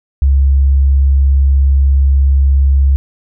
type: tone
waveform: sine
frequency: 68.4 Hz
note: C#2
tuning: 23 cents flat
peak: -6 dBFS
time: 0.22-2.96 s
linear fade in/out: 0 ms
effects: none